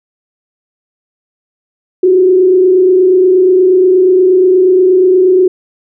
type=tone with frequency modulation; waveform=sine; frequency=370 Hz; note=F#4; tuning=in tune; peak=-4 dBFS; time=2.03-5.48 s; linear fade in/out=5 ms; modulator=28.4 Hz; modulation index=0.5; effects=none